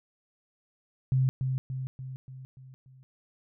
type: tone with echo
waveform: sine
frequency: 130.81 Hz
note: C3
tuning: in tune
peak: -21 dBFS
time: 1.12-1.29 s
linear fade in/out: 0 ms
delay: 290 ms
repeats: 6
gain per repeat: -5 dB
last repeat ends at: 3.03 s
effects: none